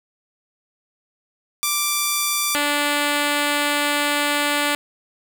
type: tone pair in turn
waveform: 5% pulse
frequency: 1174.7 / 291.3 Hz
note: D6 / D4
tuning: 0 / -14 cents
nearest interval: 2 octaves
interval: 2414 cents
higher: first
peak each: -7 dBFS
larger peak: neither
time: 1.63-2.55 / 2.55-4.75 s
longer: second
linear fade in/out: 0 ms
effects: none